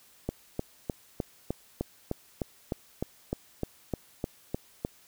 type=click train; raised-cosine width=2 ms; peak=-16 dBFS; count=16; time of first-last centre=0.29-4.849 s; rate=3.29 Hz; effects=white hiss -59 dBFS RMS until 5.07 s